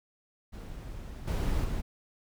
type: noise with level steps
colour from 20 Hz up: brown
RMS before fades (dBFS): -41 / -29 / -33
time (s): 0.52-1.82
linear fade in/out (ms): 20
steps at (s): 1.27 / 1.64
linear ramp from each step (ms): 10
effects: none